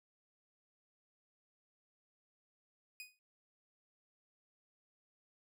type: tone with exponential decay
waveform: sawtooth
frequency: 2489 Hz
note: D#7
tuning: in tune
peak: -40 dBFS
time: 3-3.19 s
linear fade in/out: 1 ms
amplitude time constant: 40 ms
effects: none